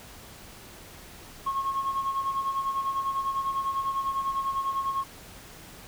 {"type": "tone with tremolo", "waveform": "sine", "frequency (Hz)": 1087, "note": "C#6", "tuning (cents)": -34, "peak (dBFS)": -22, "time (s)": [1.46, 5.04], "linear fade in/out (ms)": 10, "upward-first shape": "sine", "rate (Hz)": 10, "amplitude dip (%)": 65, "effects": ["tanh soft clip ceiling -22 dBFS", "pink hiss -47 dBFS RMS until 5.87 s"]}